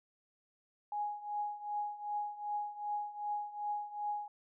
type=tone with tremolo; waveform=sine; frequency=830.6 Hz; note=G#5; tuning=in tune; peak=-32 dBFS; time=0.92-4.28 s; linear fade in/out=2 ms; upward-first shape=triangle; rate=2.6 Hz; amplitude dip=85%; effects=none